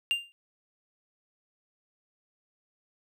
triangle tone with exponential decay, 2794 Hz, F7, in tune, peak -19 dBFS, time 0.11-0.32 s, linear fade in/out 0 ms, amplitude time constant 44 ms, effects none

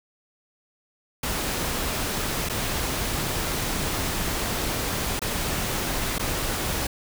pink noise with dropouts, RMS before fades -27 dBFS, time 1.23-6.87 s, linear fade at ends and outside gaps 5 ms, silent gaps 2.489-2.496 / 5.194-5.217 / 6.184-6.194 s, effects none

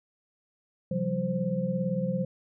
sine tone cluster, 134.2 / 174.1 / 191.8 / 522 Hz, C3 / F3 / G3 / C5, +44 / -5 / -37 / -4 cents, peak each -35 / -30 / -31 / -32 dBFS, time 0.91-2.25 s, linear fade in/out 5 ms, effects none

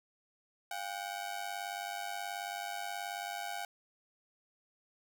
sawtooth ring-modulated tone, 752 Hz, F#5, 28 cents sharp, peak -31 dBFS, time 0.71-3.65 s, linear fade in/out 2 ms, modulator 49.3 Hz, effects none

